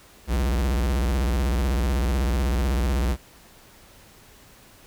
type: tone with vibrato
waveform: square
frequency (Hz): 62.7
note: B1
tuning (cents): +27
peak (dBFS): -21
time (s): 0.27-3.17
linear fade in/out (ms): 50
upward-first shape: square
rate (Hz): 16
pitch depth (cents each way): 180
effects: pink hiss -51 dBFS RMS until 4.86 s